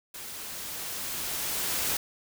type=noise with level ramp; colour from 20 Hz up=white; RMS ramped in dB=-41 to -28 dBFS; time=0.14-1.97 s; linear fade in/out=5 ms; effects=none